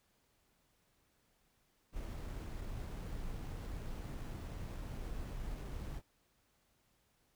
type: noise with sample-and-hold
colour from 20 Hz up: brown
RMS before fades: -43 dBFS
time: 1.92-6.02 s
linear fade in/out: 50 ms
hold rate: 8820 Hz
effects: pink hiss -75 dBFS RMS until 7.35 s